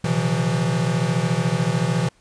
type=tone cluster; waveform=square; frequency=122.1 / 135.4 / 163 / 177 Hz; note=B2 / C#3 / E3 / F3; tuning=-19 / -40 / -19 / +23 cents; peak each=-26 / -27 / -23 / -26 dBFS; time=0.04-2.09 s; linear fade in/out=5 ms; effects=pink hiss -59 dBFS RMS until 2.2 s + resampled to 22050 Hz